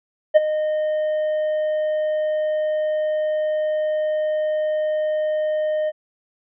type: tone with ADSR envelope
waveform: triangle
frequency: 615 Hz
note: D#5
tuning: 20 cents flat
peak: -4 dBFS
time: 0.34-5.92 s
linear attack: 24 ms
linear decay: 23 ms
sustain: -13 dB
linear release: 38 ms
effects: resampled to 8000 Hz